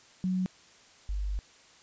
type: tone pair in turn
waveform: sine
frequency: 185 / 49.77 Hz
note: F#3 / G1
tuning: 0 / +27 cents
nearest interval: octave + major seventh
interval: 2273 cents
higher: first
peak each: -26 / -29 dBFS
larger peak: first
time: 0.24-0.46 / 1.09-1.39 s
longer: second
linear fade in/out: 0 ms
effects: white hiss -57 dBFS RMS until 1.82 s + resampled to 16000 Hz